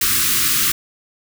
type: band-stop noise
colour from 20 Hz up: white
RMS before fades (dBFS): -17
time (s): 0.01-0.72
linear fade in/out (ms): 5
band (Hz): 400 to 1100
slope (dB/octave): 96
effects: none